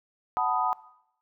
sine chord, B dominant seventh, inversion second, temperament equal, 740 / 880 / 987.8 / 1244.5 Hz, F#5 / A5 / B5 / D#6, 0 / 0 / 0 / 0 cents, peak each -29 dBFS, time 0.37-0.73 s, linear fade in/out 0 ms, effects noise-tail reverb RT60 0.8 s tail -19 dB re dry

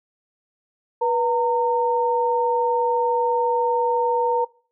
sine tone pair together, 486.6 / 917 Hz, B4 / A#5, -26 / -29 cents, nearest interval major seventh, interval 1097 cents, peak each -21 / -20 dBFS, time 1.01-4.45 s, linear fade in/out 10 ms, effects noise-tail reverb RT60 0.4 s tail -22 dB re dry

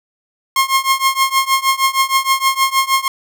sawtooth tone with tremolo, 1072 Hz, C6, 42 cents sharp, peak -5 dBFS, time 0.56-3.08 s, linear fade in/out 2 ms, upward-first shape triangle, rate 6.4 Hz, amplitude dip 95%, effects none

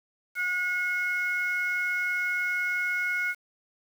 sine tone pair together, 1449 / 2174 Hz, F#6 / C#7, -37 / -34 cents, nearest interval perfect fifth, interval 703 cents, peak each -27 / -27 dBFS, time 0.35-3.35 s, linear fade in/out 50 ms, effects tanh soft clip ceiling -20 dBFS + 8-bit

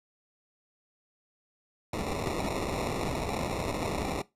blue noise with sample-and-hold, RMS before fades -32 dBFS, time 1.93-4.22 s, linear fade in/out 5 ms, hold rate 1575 Hz, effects noise-tail reverb RT60 0.2 s tail -19 dB re dry + low-pass 11000 Hz 12 dB/octave

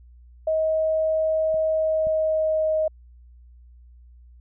sine tone with pitch glide, 633 to 626.5 Hz, D#5 to D#5, +30 to +12 cents, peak -19 dBFS, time 0.47-2.88 s, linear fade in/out 5 ms, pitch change -18 cents, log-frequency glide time 1.66-2.77 s
clicks, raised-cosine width 5 ms, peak -31 / -27 dBFS, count 2, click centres 1.543 / 2.07 s
effects added 60 Hz sine -46 dBFS peak until 4.4 s

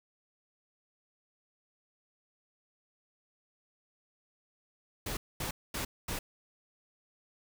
pink noise bursts, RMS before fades -36 dBFS, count 4, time 5.06-6.19 s, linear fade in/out 5 ms, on 110 ms, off 230 ms, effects none

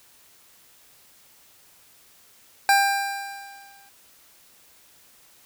25% pulse tone with exponential decay, 795 Hz, G5, 24 cents sharp, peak -10 dBFS, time 2.69-3.89 s, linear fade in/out 1 ms, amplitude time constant 260 ms, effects white hiss -55 dBFS RMS until 5.45 s

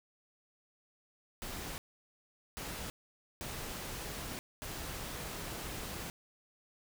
pink noise bursts at uneven times, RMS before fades -42 dBFS, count 4, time 1.42-1.78 / 2.57-2.9 / 3.41-4.39 / 4.62-6.1 s, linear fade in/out 0 ms, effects none

